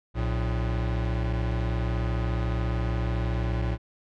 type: tone pair together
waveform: square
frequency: 59.63 / 113.8 Hz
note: A#1 / A#2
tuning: +40 / -41 cents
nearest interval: major seventh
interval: 1119 cents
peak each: -27 / -29 dBFS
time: 0.14-3.78 s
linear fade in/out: 50 ms
effects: low-pass 3000 Hz 12 dB/octave + MP3 96 kbps